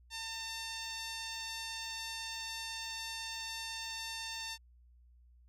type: tone with band-pass filter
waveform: sawtooth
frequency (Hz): 902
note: A5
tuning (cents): +43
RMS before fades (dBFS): -42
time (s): 0.1-4.58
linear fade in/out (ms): 50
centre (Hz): 4700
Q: 1.2
effects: added 60 Hz sine -59 dBFS peak until 5.48 s